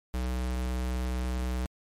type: tone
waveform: square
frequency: 62.6 Hz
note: B1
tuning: 24 cents sharp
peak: -29 dBFS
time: 0.14-1.66 s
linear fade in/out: 0 ms
effects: MP3 64 kbps